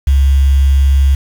sine tone with quantisation, 68.5 Hz, C#2, 20 cents flat, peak -6 dBFS, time 0.07-1.15 s, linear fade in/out 5 ms, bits 5, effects none

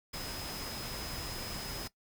sine tone in noise, 5070 Hz, D#8, 32 cents sharp, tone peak -43 dBFS, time 0.13-1.88 s, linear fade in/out 10 ms, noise pink, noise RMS -41 dBFS, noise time 0.13-1.88 s, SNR -5 dB, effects noise-tail reverb RT60 0.1 s tail -18 dB re dry

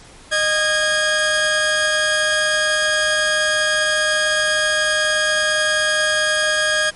sawtooth tone pair together, 616 / 1639.3 Hz, D#5 / G#6, -17 / -23 cents, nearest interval octave + perfect fourth, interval 1694 cents, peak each -17 / -13 dBFS, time 0.31-6.91 s, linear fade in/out 20 ms, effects pink hiss -43 dBFS RMS until 6.95 s + MP3 48 kbps

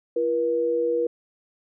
sine tone pair together, 339.3 / 479.8 Hz, F4 / A#4, -50 / +50 cents, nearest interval tritone, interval 600 cents, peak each -28 / -21 dBFS, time 0.16-1.07 s, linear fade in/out 5 ms, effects none

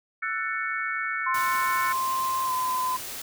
sine chord, F# minor seventh, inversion third, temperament just, 1332 / 1480 / 1776 / 2220 Hz, E6 / F#6 / A6 / C#7, +18 / 0 / +16 / +2 cents, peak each -32 dBFS, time 0.22-1.93 s, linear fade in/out 10 ms
sine tone with pitch glide, 1046.5 to 1019.1 Hz, C6 to C6, 0 to -46 cents, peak -24 dBFS, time 1.26-2.97 s, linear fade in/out 10 ms, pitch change -46 cents, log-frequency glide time 2.45-2.52 s
white noise, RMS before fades -36 dBFS, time 1.34-3.22 s, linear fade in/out 5 ms
effects none

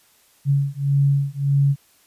sine beating tone pair, 139.3 / 141 Hz, C#3 / C#3, +9 / +30 cents, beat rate 1.7 Hz, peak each -19 dBFS, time 0.45-1.76 s, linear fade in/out 50 ms, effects white hiss -57 dBFS RMS until 2.06 s + resampled to 32000 Hz

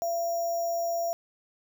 sine tone with sample-and-hold, 679 Hz, F5, 49 cents flat, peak -26 dBFS, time 0.02-1.13 s, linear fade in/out 0 ms, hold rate 6300 Hz, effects none

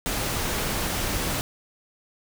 pink noise, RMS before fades -27 dBFS, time 0.06-1.41 s, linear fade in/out 0 ms, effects none

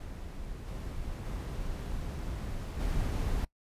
brown noise with level steps, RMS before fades -41 / -38 / -36 / -31 dBFS, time 0-3.45 s, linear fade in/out 5 ms, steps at 0.66 / 1.24 / 2.79 s, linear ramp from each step 20 ms, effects noise-tail reverb RT60 0.1 s tail -22 dB re dry + resampled to 32000 Hz

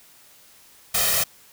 white noise with comb filter, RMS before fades -21 dBFS, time 0.94-1.24 s, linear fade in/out 10 ms, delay 1.6 ms, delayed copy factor +0.9, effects white hiss -52 dBFS RMS until 1.52 s

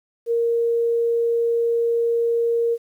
sine tone, 466.2 Hz, A#4, in tune, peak -17 dBFS, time 0.26-2.78 s, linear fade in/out 50 ms, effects 9-bit

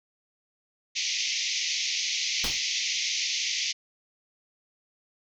white band-pass noise, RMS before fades -29 dBFS, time 0.95-3.73 s, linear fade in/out 20 ms, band 2000 to 6500 Hz, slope 96 dB/octave
pink noise with exponential decay, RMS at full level -28 dBFS, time 2.44-2.62 s, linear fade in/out 2 ms, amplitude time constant 39 ms
effects none

